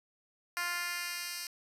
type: tone with high-pass filter sweep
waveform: 10% pulse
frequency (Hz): 349.8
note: F4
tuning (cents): +3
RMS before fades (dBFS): -37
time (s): 0.57-1.47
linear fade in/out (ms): 0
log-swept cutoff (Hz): 1300 to 3900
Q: 0.94
effects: resampled to 32000 Hz + 9-bit